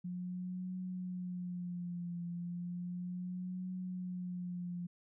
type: tone with vibrato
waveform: sine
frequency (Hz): 178.3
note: F3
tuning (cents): +36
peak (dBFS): -38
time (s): 0.04-4.87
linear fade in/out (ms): 10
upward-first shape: triangle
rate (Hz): 0.34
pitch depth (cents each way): 58
effects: none